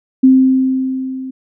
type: tone with level ramp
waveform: sine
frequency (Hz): 261.6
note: C4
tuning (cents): 0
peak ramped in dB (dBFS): -3 to -23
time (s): 0.23-1.31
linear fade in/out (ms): 10
effects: none